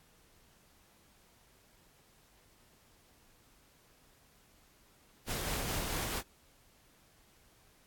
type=noise with tremolo; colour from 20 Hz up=pink; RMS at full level=-35 dBFS; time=5.26-6.23 s; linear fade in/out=50 ms; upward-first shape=triangle; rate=4.6 Hz; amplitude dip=30%; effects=pink hiss -65 dBFS RMS until 7.86 s + AAC 64 kbps